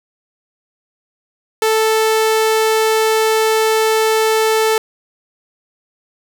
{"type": "tone", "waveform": "sawtooth", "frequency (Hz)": 440, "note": "A4", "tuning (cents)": 0, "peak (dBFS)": -8, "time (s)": [1.62, 4.78], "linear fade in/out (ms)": 2, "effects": []}